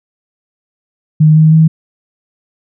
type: tone with pitch steps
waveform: sine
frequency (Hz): 154.8 / 157.14 / 159.52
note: D#3 / D#3 / D#3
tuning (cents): -9 / +17 / +43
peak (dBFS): -3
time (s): 1.2-1.68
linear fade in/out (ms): 10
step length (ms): 160
effects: none